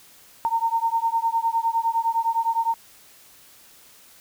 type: beating tone pair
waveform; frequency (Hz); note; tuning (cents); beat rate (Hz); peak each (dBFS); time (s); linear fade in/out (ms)
sine; 910 / 919.8; A#5 / A#5; -42 / -23; 9.8; -23; 0.45-2.74; 0
effects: white hiss -51 dBFS RMS until 4.2 s